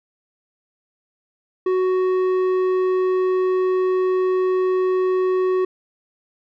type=tone with low-pass filter; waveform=square; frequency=371.1 Hz; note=F#4; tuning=5 cents sharp; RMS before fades=-19 dBFS; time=1.66-5.65 s; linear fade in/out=5 ms; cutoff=1200 Hz; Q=0.58; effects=none